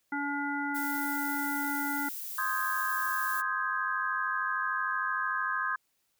harmonic tone, 285.4 Hz, D4, 49 cents flat, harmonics 1 / 3 / 5 / 7, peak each -34 / -36 / -34 / -40 dBFS, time 0.12-2.09 s, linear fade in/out 5 ms
violet noise, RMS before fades -39 dBFS, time 0.74-3.42 s, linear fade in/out 20 ms
sine chord, Ab major seventh, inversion first, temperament equal, 1046.5 / 1244.5 / 1568 / 1661.2 Hz, C6 / Eb6 / G6 / Ab6, 0 / 0 / 0 / 0 cents, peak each -34 dBFS, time 2.38-5.76 s, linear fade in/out 5 ms
effects white hiss -75 dBFS RMS until 6.19 s

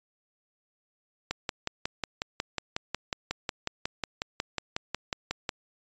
click train, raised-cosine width 0.2 ms, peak -12 dBFS, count 24, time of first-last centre 1.31-5.492 s, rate 5.5 Hz, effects resampled to 16000 Hz

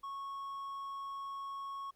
triangle tone, 1102 Hz, C#6, 11 cents flat, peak -38 dBFS, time 0.03-1.91 s, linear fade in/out 10 ms, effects pink hiss -75 dBFS RMS until 1.95 s

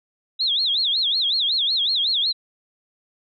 sine tone with vibrato, 3729 Hz, A#7, in tune, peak -18 dBFS, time 0.39-2.33 s, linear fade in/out 20 ms, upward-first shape sine, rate 5.4 Hz, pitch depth 250 cents each way, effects none

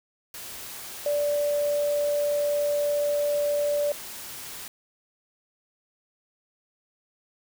sine tone in noise, 583 Hz, D5, 13 cents flat, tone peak -22 dBFS, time 1.06-3.92 s, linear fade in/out 2 ms, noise white, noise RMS -39 dBFS, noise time 0.34-4.68 s, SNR +14 dB, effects none

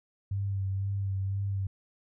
sine tone with vibrato, 97.8 Hz, G2, 4 cents flat, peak -28 dBFS, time 0.31-1.67 s, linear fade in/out 5 ms, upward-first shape sine, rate 2 Hz, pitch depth 28 cents each way, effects none

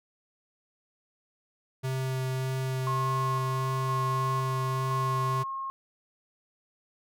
square tone with vibrato, 130.81 Hz, C3, in tune, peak -29 dBFS, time 1.83-5.44 s, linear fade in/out 20 ms, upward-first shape sine, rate 1.7 Hz, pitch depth 8 cents each way
sine tone with tremolo, 1077 Hz, C6, 50 cents sharp, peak -28 dBFS, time 2.87-5.7 s, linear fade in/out 0 ms, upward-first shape square, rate 0.98 Hz, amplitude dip 35%
effects none

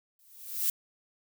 violet noise with exponential growth, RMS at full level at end -25 dBFS, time 0.19-0.7 s, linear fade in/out 2 ms, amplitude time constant 110 ms, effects none

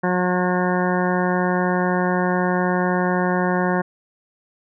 harmonic tone, 180.8 Hz, F#3, 40 cents flat, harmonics 1 / 2 / 3 / 4 / 5 / 6 / 8 / 9 / 10, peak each -21 / -24 / -26 / -27 / -28 / -29 / -30 / -31 / -31 dBFS, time 0.03-3.82 s, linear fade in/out 10 ms, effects none

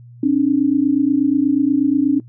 sine tone pair together, 270 / 298.3 Hz, C#4 / D4, -45 / +27 cents, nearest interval major second, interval 172 cents, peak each -15 dBFS, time 0.23-2.2 s, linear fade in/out 5 ms, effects noise-tail reverb RT60 0.1 s tail -19 dB re dry + added 120 Hz sine -38 dBFS peak until 2.28 s

